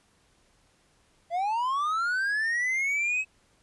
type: linear sweep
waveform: triangle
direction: up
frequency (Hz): 659.3 to 2582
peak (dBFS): -23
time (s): 1.3-3.25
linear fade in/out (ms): 50
effects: pink hiss -65 dBFS RMS until 3.62 s + resampled to 24000 Hz